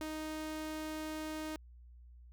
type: tone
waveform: sawtooth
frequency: 311.1 Hz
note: D#4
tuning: in tune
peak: -35 dBFS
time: 0.01-1.56 s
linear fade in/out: 0 ms
effects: added 60 Hz sine -53 dBFS peak until 2.32 s